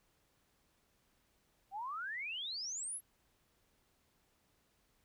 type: exponential sweep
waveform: sine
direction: up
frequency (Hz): 750 to 11550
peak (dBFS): -39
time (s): 1.71-3.01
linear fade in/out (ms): 50
effects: pink hiss -75 dBFS RMS until 5.04 s